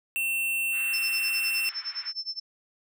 square tone, 2700 Hz, E7, 41 cents sharp, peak -26 dBFS, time 0.16-1.69 s, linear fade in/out 0 ms
pink band-pass noise, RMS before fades -46 dBFS, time 0.71-2.13 s, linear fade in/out 50 ms, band 1400 to 2500 Hz, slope 24 dB/octave
sine tone with tremolo, 5310 Hz, E8, 12 cents sharp, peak -28 dBFS, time 0.93-2.4 s, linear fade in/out 10 ms, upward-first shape sine, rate 9.7 Hz, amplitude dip 95%
effects none

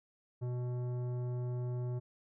sine tone with tanh clipping, 123.47 Hz, B2, in tune, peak -36 dBFS, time 0.41-2 s, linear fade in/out 20 ms, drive 13 dB, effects none

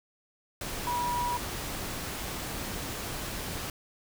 sine tone in noise, 970 Hz, B5, 31 cents flat, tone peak -28 dBFS, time 0.87-1.37 s, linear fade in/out 2 ms, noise pink, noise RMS -36 dBFS, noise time 0.61-3.7 s, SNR +5 dB, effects none

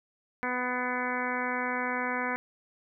harmonic tone with a mistuned harmonic, 249.2 Hz, B3, 16 cents sharp, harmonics 1 / 2 / 3 / 4 / 5 / 6 / 7 / 8 / 9, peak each -36 / -37 / -38 / -35 / -40 / -36 / -37 / -38 / -40 dBFS, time 0.43-2.36 s, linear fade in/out 0 ms, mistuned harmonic 8, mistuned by +35 cents, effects none

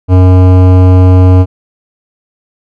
sine tone with hard clipping, 92 Hz, F#2, 9 cents flat, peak -3 dBFS, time 0.08-1.46 s, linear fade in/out 50 ms, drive 16 dB, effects none

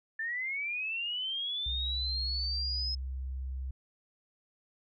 sine linear sweep, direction up, 1760 to 5160 Hz, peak -32 dBFS, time 0.19-2.95 s, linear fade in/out 5 ms
sine tone, 65.41 Hz, C2, in tune, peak -34 dBFS, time 1.66-3.71 s, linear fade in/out 5 ms
effects none

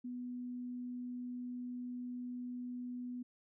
sine tone, 246.9 Hz, B3, in tune, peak -40 dBFS, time 0.04-3.23 s, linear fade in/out 10 ms, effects none

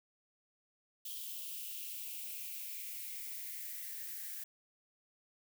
violet noise with high-pass filter sweep, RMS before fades -44 dBFS, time 1.05-4.44 s, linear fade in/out 5 ms, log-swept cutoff 3200 to 1700 Hz, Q 5, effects none

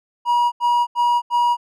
triangle tone bursts, 960 Hz, B5, 49 cents flat, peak -12 dBFS, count 4, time 0.25-1.57 s, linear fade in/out 50 ms, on 270 ms, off 80 ms, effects none

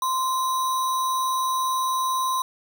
sine tone with sample-and-hold, 1041 Hz, C6, 9 cents flat, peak -21 dBFS, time 0.02-2.42 s, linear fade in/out 2 ms, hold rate 4900 Hz, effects none

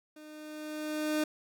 30% pulse tone with level ramp, 305.5 Hz, D#4, 32 cents flat, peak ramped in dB -46 to -24 dBFS, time 0.16-1.24 s, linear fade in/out 5 ms, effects none

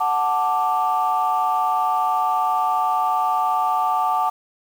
sine chord, D major, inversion first, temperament equal, 740 / 880 / 1174.7 Hz, F#5 / A5 / D6, 0 / 0 / 0 cents, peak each -21 dBFS, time 0-4.3 s, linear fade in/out 10 ms, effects tanh soft clip ceiling -10 dBFS + 7-bit

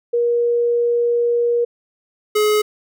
sine / square tone pair in turn, 475.3 / 423.4 Hz, A#4 / G#4, +34 / +33 cents, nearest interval major second, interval 201 cents, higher first, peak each -14 dBFS, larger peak neither, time 0.13-1.65 / 2.35-2.62 s, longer first, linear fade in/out 10 ms, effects none

